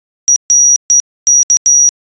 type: tone bursts at uneven times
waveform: sine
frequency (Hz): 5780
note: F#8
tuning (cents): -41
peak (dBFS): -4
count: 6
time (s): 0.28-0.36 / 0.5-0.76 / 0.9-1 / 1.27-1.43 / 1.5-1.57 / 1.66-1.89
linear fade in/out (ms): 0
effects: resampled to 16000 Hz